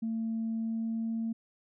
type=tone with pitch glide; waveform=sine; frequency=225.1 to 226.4 Hz; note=A3 to A3; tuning=+40 to +50 cents; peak=-29 dBFS; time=0.02-1.33 s; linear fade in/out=10 ms; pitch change=+10 cents; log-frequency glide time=0.58-1.18 s; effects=tanh soft clip ceiling -26 dBFS